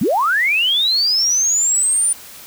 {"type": "linear sweep", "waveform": "sine", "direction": "up", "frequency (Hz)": [156.5, 9400], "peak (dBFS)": -13, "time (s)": [0.01, 2.13], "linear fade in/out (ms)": 5, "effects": ["white hiss -38 dBFS RMS until 2.46 s"]}